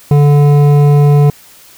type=tone with hard clipping; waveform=sine; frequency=145.2 Hz; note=D3; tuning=19 cents flat; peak=-6 dBFS; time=0.11-1.3 s; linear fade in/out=2 ms; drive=11 dB; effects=white hiss -40 dBFS RMS until 1.77 s